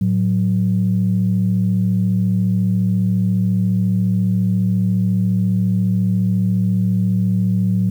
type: tone pair together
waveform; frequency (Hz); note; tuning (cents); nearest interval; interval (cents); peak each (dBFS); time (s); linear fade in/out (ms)
sine; 110 / 184.4; A2 / F#3; 0 / -6; major sixth; 894; -17 / -15; 0.01-7.9; 5
effects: tanh soft clip ceiling -7 dBFS + 8-bit